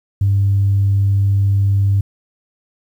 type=tone; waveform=sine; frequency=99.2 Hz; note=G2; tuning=21 cents sharp; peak=-10 dBFS; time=0.21-2.01 s; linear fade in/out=5 ms; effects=tanh soft clip ceiling -7 dBFS + 8-bit